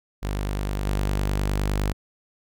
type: tone with level steps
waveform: sawtooth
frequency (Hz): 49.79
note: G1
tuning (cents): +28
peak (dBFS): -21 / -18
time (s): 0.22-1.93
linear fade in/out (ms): 20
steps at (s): 0.85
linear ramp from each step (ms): 20
effects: none